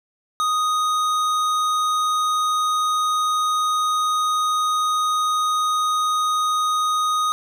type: tone with tanh clipping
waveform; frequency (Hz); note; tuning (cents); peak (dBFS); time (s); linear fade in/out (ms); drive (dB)
sine; 1244.5; D#6; 0; -20; 0.4-7.32; 0; 16
effects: none